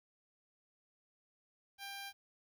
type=tone; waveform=10% pulse; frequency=794 Hz; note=G5; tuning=22 cents sharp; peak=-36 dBFS; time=1.78-2.13 s; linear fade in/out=50 ms; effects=12-bit